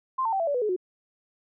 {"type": "tone with pitch steps", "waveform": "sine", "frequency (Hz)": [1046, 900.1, 774.6, 666.6, 573.6, 493.6, 424.8, 365.6], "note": ["C6", "A5", "G5", "E5", "D5", "B4", "G#4", "F#4"], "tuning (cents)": [-1, 39, -21, 19, -41, -1, 39, -21], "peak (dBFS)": -23, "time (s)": [0.18, 0.764], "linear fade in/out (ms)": 10, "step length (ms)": 73, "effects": []}